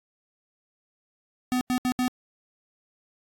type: tone bursts at uneven times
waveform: square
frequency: 251.3 Hz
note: B3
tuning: 30 cents sharp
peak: -23 dBFS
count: 4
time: 1.52-1.61 / 1.7-1.78 / 1.85-1.92 / 1.99-2.08 s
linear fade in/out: 0 ms
effects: AAC 48 kbps